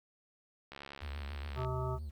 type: click train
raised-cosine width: 0.3 ms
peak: -30 dBFS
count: 66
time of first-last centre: 0.72-1.647 s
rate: 70.1 Hz
type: tone with vibrato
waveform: triangle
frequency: 73.42 Hz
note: D2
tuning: in tune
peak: -37 dBFS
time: 1.01-2.11 s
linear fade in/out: 20 ms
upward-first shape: sine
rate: 7.1 Hz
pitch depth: 95 cents each way
type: harmonic tone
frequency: 128.2 Hz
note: C3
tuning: 35 cents flat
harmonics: 1 / 3 / 5 / 7 / 9 / 10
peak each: -36 / -41 / -43 / -44 / -46 / -46 dBFS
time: 1.55-1.99 s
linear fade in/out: 50 ms
effects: 11-bit